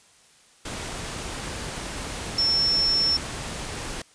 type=tone in noise; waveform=sine; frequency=5400 Hz; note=E8; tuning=41 cents sharp; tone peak=-19 dBFS; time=2.38-3.17 s; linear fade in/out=5 ms; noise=pink; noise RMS=-33 dBFS; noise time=0.65-4.02 s; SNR=+11 dB; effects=white hiss -56 dBFS RMS until 4.14 s + resampled to 22050 Hz